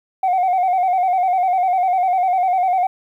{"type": "tone with vibrato", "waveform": "sine", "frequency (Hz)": 738, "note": "F#5", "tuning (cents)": -5, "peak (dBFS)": -12, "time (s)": [0.23, 2.87], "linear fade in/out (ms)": 5, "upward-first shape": "square", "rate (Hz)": 10, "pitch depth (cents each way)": 56, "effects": ["tanh soft clip ceiling -12 dBFS", "9-bit"]}